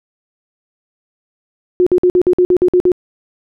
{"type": "tone bursts", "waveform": "sine", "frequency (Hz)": 360.9, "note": "F#4", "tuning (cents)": -43, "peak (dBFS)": -7, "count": 10, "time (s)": [1.8, 2.918], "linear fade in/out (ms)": 0, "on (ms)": 65, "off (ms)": 52, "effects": []}